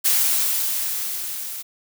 blue noise with level ramp, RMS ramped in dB -17 to -32 dBFS, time 0.04-1.63 s, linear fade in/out 20 ms, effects none

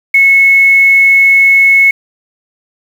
sine tone with quantisation, 2193 Hz, C#7, 19 cents flat, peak -3 dBFS, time 0.14-1.91 s, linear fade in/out 5 ms, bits 5, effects none

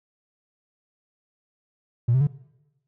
triangle tone with pitch steps, 118.9 / 131.17 / 144.7 Hz, A#2 / C3 / D3, +35 / +5 / -25 cents, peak -13 dBFS, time 2.08-2.272 s, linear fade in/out 10 ms, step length 64 ms, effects noise-tail reverb RT60 1.0 s tail -24 dB re dry + tanh soft clip ceiling -13 dBFS

